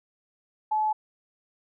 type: tone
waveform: sine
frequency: 860 Hz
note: A5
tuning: 40 cents flat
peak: -22 dBFS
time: 0.71-0.93 s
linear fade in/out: 10 ms
effects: none